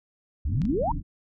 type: exponential sweep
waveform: sine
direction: up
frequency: 61.74 to 1000 Hz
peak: -23 dBFS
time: 0.45-0.92 s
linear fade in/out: 5 ms
type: low-pass noise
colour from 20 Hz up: pink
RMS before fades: -31 dBFS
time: 0.45-1.03 s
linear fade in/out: 50 ms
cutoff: 300 Hz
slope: 96 dB/octave
type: clicks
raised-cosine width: 0.2 ms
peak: -26 / -31 dBFS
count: 2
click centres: 0.618 / 0.653 s
effects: none